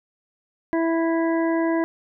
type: harmonic tone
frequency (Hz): 329.6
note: E4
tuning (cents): 0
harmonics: 1 / 2 / 3 / 5 / 6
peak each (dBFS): -20 / -26 / -30 / -34 / -36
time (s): 0.73-1.84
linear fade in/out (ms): 0
effects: none